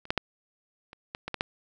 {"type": "clicks", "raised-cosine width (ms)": 0.3, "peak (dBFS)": [-30, -8, -8, -29, -18, -18, -15, -10], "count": 8, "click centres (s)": [0.054, 0.105, 0.177, 0.931, 1.149, 1.28, 1.343, 1.409], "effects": []}